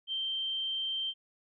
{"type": "tone", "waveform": "sine", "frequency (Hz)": 3136, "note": "G7", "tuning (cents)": 0, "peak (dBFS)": -31, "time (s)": [0.07, 1.14], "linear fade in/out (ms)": 50, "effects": []}